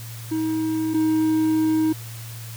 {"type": "tone pair in turn", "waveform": "triangle", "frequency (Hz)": [317.2, 315], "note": ["D#4", "D#4"], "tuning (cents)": [33, 21], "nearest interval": "unison", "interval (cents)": 12, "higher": "first", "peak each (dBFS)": [-19, -15], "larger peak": "second", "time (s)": [[0.31, 0.94], [0.94, 1.93]], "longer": "second", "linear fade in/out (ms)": 10, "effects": ["added 114 Hz sine -34 dBFS peak until 2.56 s", "white hiss -41 dBFS RMS until 2.56 s"]}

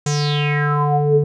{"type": "tone with low-pass filter sweep", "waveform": "square", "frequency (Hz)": 146.83, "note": "D3", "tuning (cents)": 0, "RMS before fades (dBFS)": -17, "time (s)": [0.06, 1.24], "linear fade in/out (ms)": 5, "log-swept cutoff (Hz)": [7100, 350], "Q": 6.9, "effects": []}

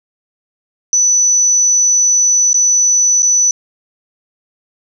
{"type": "tone with dropouts", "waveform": "sine", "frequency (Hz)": 5970, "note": "F#8", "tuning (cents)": 15, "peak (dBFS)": -8, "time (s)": [0.93, 3.51], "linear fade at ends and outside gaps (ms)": 1, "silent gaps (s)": [[2.531, 2.543], [3.222, 3.229]], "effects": []}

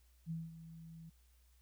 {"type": "tone with ADSR envelope", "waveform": "sine", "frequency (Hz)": 163.5, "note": "E3", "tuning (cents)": -14, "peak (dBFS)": -37, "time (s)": [0.26, 1.1], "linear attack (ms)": 46, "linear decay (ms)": 200, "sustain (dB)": -13, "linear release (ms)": 10, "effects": ["added 61 Hz sine -65 dBFS peak until 1.61 s", "white hiss -75 dBFS RMS until 1.61 s"]}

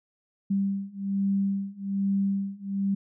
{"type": "beating tone pair", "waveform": "sine", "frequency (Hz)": [196.3, 197.5], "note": ["G3", "G3"], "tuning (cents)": [3, 13], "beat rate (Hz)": 1.2, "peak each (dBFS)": [-28, -27], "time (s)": [0.5, 2.95], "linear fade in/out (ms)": 10, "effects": []}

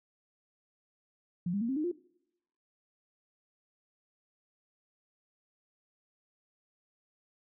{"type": "tone with pitch steps", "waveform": "sine", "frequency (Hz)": [175.7, 201.8, 231.8, 266.3, 305.9, 351.4], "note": ["F3", "G#3", "A#3", "C4", "D#4", "F4"], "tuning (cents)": [11, -49, -10, 31, -29, 11], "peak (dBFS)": -29, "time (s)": [1.46, 1.916], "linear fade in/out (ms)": 5, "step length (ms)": 76, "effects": ["noise-tail reverb RT60 0.8 s tail -22 dB re dry"]}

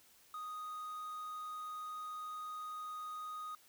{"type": "tone with quantisation", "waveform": "triangle", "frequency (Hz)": 1244.5, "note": "D#6", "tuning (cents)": 0, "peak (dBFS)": -40, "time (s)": [0.34, 3.55], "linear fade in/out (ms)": 2, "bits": 10, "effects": ["white hiss -65 dBFS RMS until 3.68 s"]}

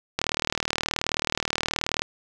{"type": "click train", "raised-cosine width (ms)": 0.2, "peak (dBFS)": -6, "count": 72, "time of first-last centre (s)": [0.19, 2.02], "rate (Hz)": 38.8, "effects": []}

